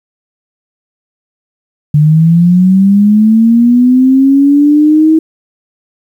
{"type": "linear sweep", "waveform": "sine", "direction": "up", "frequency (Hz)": [146.83, 320.6], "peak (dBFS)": -3, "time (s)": [1.94, 5.19], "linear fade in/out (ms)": 5, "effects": ["7-bit"]}